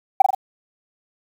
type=tone with echo; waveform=sine; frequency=771 Hz; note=G5; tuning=29 cents flat; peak=-5 dBFS; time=0.2-0.22 s; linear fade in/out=5 ms; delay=43 ms; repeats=3; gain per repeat=-4 dB; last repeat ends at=0.349 s; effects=tanh soft clip ceiling -3 dBFS + 7-bit